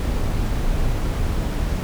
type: noise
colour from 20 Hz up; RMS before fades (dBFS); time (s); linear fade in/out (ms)
brown; -21; 0-1.83; 0
effects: none